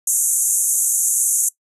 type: band-pass noise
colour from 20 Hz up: pink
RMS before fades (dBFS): -18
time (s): 0.07-1.49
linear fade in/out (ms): 5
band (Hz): 6400 to 12000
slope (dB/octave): 96
effects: noise-tail reverb RT60 0.1 s tail -20 dB re dry